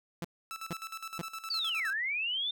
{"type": "tone bursts", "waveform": "sawtooth", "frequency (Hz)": 170.4, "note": "F3", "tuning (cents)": -42, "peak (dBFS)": -30, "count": 3, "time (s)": [0.22, 1.215], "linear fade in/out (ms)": 0, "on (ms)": 25, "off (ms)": 460}
{"type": "tone with tremolo", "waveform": "sawtooth", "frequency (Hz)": 1318.5, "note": "E6", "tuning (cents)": 0, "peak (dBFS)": -34, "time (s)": [0.51, 1.93], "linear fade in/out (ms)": 0, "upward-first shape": "square", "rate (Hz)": 9.7, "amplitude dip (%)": 75}
{"type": "linear two-way sweep", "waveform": "sine", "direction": "down then up", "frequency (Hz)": [4699, 1506, 3619], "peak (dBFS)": -30, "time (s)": [1.5, 2.51], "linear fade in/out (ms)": 5, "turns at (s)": 1.89}
{"effects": []}